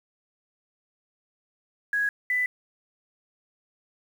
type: tone pair in turn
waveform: sine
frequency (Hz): 1661.2 / 1993.9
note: G#6 / B6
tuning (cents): 0 / +16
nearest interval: minor third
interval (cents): 316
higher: second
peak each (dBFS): -22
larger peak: neither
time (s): 1.93-2.09 / 2.3-2.46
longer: neither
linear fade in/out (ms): 2
effects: 8-bit